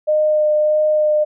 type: tone with vibrato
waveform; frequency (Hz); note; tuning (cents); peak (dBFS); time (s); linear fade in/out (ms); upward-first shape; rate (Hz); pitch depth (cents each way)
sine; 609; D#5; -37; -12; 0.07-1.25; 20; sine; 1.6; 11
effects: none

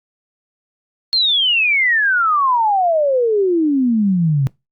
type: exponential sweep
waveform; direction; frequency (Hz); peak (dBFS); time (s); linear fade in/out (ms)
sine; down; 4294 to 130.81; -12; 1.13-4.47; 0
effects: noise-tail reverb RT60 0.2 s tail -23 dB re dry + Opus 48 kbps

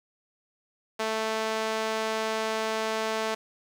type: tone with high-pass filter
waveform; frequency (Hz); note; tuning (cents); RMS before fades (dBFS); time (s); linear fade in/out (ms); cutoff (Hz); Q
sawtooth; 220.2; A3; +2; -29; 0.99-3.35; 10; 530; 1
effects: low-pass 7000 Hz 12 dB/octave + 8-bit

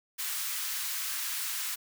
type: high-pass noise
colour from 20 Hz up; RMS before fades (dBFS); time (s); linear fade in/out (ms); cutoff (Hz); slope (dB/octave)
white; -34; 0.18-1.76; 20; 1100; 24
effects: none

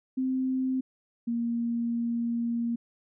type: tone pair in turn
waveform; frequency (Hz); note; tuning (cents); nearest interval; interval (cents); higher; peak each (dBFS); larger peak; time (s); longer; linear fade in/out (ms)
sine; 260.1 / 234.4; C4 / A#3; -10 / +10; major second; 180; first; -25 / -26; first; 0.17-0.81 / 1.27-2.76; second; 10
effects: none

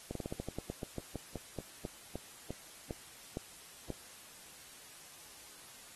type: slowing click train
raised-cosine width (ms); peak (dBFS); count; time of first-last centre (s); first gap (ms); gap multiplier
2; -25; 20; 0.11-3.903; 43; 1.15
effects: white hiss -54 dBFS RMS until 5.95 s + AAC 32 kbps

